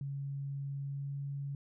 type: tone with pitch glide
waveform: sine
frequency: 139.3 to 140.27 Hz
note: C#3 to C#3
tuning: +9 to +21 cents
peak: -36 dBFS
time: 0.01-1.55 s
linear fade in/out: 2 ms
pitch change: +12 cents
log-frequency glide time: 0.82-1.17 s
effects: none